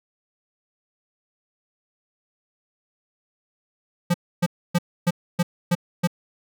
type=tone bursts; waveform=square; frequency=174.61 Hz; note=F3; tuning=in tune; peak=-17 dBFS; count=7; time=4.1-6.074 s; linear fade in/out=10 ms; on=42 ms; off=280 ms; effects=none